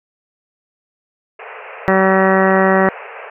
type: band-pass noise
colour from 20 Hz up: pink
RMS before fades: -33 dBFS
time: 1.39-3.3 s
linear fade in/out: 5 ms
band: 420 to 2700 Hz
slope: 96 dB/octave
type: harmonic tone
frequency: 190.7 Hz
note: G3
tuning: 47 cents flat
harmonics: 1 / 2 / 3 / 4 / 5 / 6 / 7 / 8 / 9 / 10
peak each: -16 / -16 / -16 / -19 / -23 / -22 / -23 / -24 / -25 / -20 dBFS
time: 1.88-2.89 s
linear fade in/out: 0 ms
effects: none